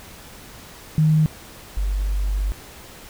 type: tone pair in turn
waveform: sine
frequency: 155.56 / 48.83 Hz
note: D#3 / G1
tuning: 0 / -6 cents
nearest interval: octave + minor sixth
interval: 2006 cents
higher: first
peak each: -13 / -19 dBFS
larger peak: first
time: 0.98-1.26 / 1.77-2.52 s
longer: second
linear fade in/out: 0 ms
effects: pink hiss -42 dBFS RMS until 3.09 s